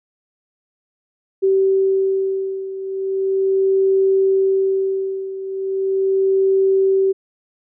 sine beating tone pair, 385.4 / 385.78 Hz, G4 / G4, -29 / -28 cents, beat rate 0.38 Hz, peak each -16 / -20 dBFS, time 1.42-7.13 s, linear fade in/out 20 ms, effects none

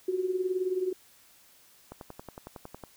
sine tone with tremolo, 370 Hz, F#4, in tune, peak -23 dBFS, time 0.08-0.93 s, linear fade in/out 5 ms, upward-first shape triangle, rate 19 Hz, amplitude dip 80%
click train, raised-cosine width 1 ms, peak -27 dBFS, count 11, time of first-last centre 1.92-2.837 s, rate 10.9 Hz
effects white hiss -59 dBFS RMS until 2.96 s

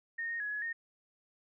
sine tone with pitch steps, 1842 / 1854 / 1680 / 1691 / 1843 Hz, A#6 / A#6 / G#6 / G#6 / A#6, -21 / -10 / +19 / +31 / -20 cents, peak -34 dBFS, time 0.18-0.73 s, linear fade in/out 10 ms, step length 110 ms, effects none

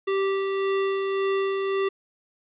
square tone with tremolo, 390 Hz, G4, 9 cents flat, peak -22 dBFS, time 0.07-1.89 s, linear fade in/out 10 ms, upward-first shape sine, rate 1.8 Hz, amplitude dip 30%, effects resampled to 8000 Hz + 9-bit

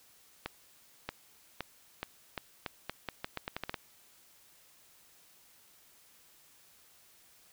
accelerating click train, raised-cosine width 0.3 ms, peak -19 dBFS, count 15, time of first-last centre 0.46-3.742 s, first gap 630 ms, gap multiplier 0.82, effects white hiss -62 dBFS RMS until 7.52 s

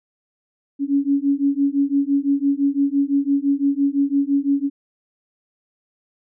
sine beating tone pair, 277.2 / 283.1 Hz, C#4 / C#4, 0 / +37 cents, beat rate 5.9 Hz, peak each -19 dBFS, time 0.79-4.7 s, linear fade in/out 50 ms, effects none

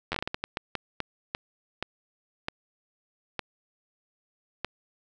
slowing click train, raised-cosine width 0.3 ms, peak -13 dBFS, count 17, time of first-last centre 0.12-4.647 s, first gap 10 ms, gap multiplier 1.38, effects none

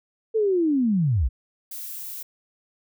sine linear sweep, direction down, 454.1 to 49 Hz, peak -18 dBFS, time 0.34-1.29 s, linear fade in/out 20 ms
violet noise, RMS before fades -35 dBFS, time 1.71-2.23 s, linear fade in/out 5 ms
effects none

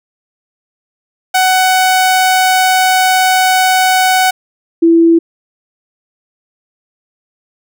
sawtooth / sine tone pair in turn, 747 / 332.8 Hz, F#5 / E4, +16 / +17 cents, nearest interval octave + major second, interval 1399 cents, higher first, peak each -4 dBFS, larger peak neither, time 1.34-4.31 / 4.82-5.19 s, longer first, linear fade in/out 10 ms, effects none

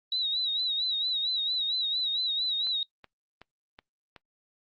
sine tone with vibrato, 3871 Hz, B7, 35 cents flat, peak -26 dBFS, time 0.12-2.83 s, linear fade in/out 2 ms, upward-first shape sine, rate 4.4 Hz, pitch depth 77 cents each way
click train, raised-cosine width 0.3 ms, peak -30 dBFS, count 5, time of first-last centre 2.67-4.163 s, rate 2.68 Hz
effects noise-tail reverb RT60 0.1 s tail -21 dB re dry + Opus 48 kbps

